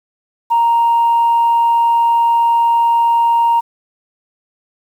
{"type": "tone", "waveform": "sine", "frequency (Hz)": 932.3, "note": "A#5", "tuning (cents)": 0, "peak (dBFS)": -8, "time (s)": [0.5, 3.61], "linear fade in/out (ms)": 20, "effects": ["tanh soft clip ceiling -6 dBFS", "7-bit"]}